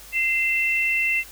sine tone pair together, 2079 / 2685 Hz, C7 / E7, -12 / +31 cents, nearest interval major third, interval 443 cents, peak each -23 / -21 dBFS, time 0.12-1.24 s, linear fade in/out 50 ms, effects added 50 Hz sine -49 dBFS peak until 1.31 s + white hiss -44 dBFS RMS until 1.31 s

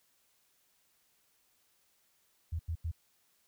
sine tone bursts, 82.4 Hz, E2, in tune, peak -32 dBFS, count 3, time 2.52-2.916 s, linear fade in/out 10 ms, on 74 ms, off 87 ms, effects white hiss -72 dBFS RMS until 3.47 s

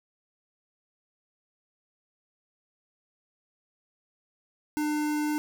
square tone with notch filter, 300.3 Hz, D4, 39 cents sharp, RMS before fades -28 dBFS, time 4.77-5.38 s, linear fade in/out 0 ms, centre 3600 Hz, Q 1.9, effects none

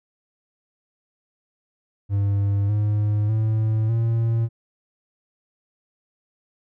triangle tone with pitch steps, 100.3 / 104.86 / 109.63 / 114.62 Hz, G2 / G#2 / A2 / A#2, +40 / +17 / -6 / -29 cents, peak -16 dBFS, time 2.09-4.49 s, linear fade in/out 50 ms, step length 600 ms, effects none

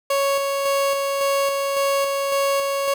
30% pulse tone with tremolo, 554.4 Hz, C#5, in tune, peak -15 dBFS, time 0.1-2.94 s, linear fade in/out 5 ms, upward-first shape square, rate 1.8 Hz, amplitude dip 30%, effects none

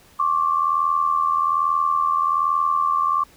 sine tone pair together, 1079.8 / 1161 Hz, C#6 / D6, -46 / -20 cents, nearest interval minor second, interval 126 cents, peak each -21 / -19 dBFS, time 0.19-3.24 s, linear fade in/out 10 ms, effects pink hiss -52 dBFS RMS until 3.36 s

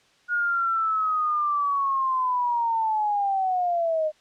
sine linear sweep, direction down, 1443 to 610 Hz, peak -21 dBFS, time 0.28-4.12 s, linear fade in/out 50 ms, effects white hiss -60 dBFS RMS until 4.2 s + low-pass 5000 Hz 12 dB/octave

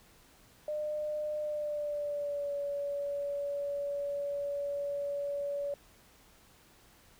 sine tone with pitch glide, 603 to 569.5 Hz, D5 to C#5, +46 to +47 cents, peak -32 dBFS, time 0.68-5.74 s, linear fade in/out 2 ms, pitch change -99 cents, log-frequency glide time 1.4-2.54 s, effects pink hiss -61 dBFS RMS until 7.19 s

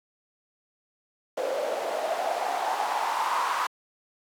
white noise with band-pass filter sweep, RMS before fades -28 dBFS, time 1.37-3.67 s, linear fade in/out 5 ms, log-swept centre 520 to 1100 Hz, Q 5.7, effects high-pass 300 Hz 12 dB/octave

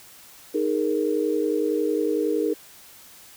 sine chord, D# suspended fourth, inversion none, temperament equal, 311.1 / 415.3 / 466.2 Hz, D#4 / G#4 / A#4, 0 / 0 / 0 cents, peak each -25 dBFS, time 0.54-2.54 s, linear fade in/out 10 ms, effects white hiss -48 dBFS RMS until 3.36 s

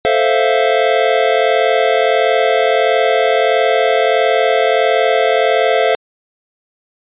square chord, F major seventh, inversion first, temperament equal with one note detuned, 440 / 523.3 / 657 / 698.5 Hz, A4 / C5 / E5 / F5, 0 / 0 / -6 / 0 cents, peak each -17 dBFS, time 0.05-5.95 s, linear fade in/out 0 ms, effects resampled to 8000 Hz

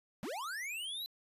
square linear sweep, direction up, 164.81 to 4055 Hz, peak -39 dBFS, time 0.23-1.06 s, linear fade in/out 0 ms, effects resampled to 32000 Hz

